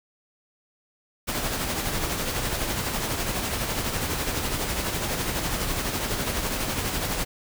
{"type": "noise with tremolo", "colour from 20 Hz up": "pink", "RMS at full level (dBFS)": -26, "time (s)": [1.27, 7.25], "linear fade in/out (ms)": 20, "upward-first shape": "sine", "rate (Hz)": 12, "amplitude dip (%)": 40, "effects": []}